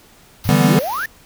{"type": "band-stop noise", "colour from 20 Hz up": "white", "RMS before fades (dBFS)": -33, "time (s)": [0.44, 1.06], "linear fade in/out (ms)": 2, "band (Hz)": [6500, 9900], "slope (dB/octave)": 96}
{"type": "exponential sweep", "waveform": "sine", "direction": "up", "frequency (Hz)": [89.1, 1864.7], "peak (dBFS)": -20, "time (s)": [0.45, 1.06], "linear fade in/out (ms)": 5}
{"type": "chord", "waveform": "square", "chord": "E minor seventh", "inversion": "third", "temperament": "equal", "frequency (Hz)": [146.83, 164.81, 196, 246.9], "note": ["D3", "E3", "G3", "B3"], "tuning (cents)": [0, 0, 0, 0], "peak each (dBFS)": [-18, -17, -17, -18], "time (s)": [0.49, 0.79], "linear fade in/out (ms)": 0}
{"effects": ["pink hiss -48 dBFS RMS until 1.25 s"]}